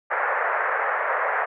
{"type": "band-pass noise", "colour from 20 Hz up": "white", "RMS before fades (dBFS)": -24, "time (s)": [0.1, 1.46], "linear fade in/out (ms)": 20, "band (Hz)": [470, 1900], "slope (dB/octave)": 48, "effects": []}